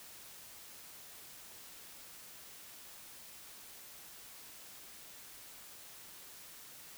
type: silence
effects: white hiss -53 dBFS RMS until 6.97 s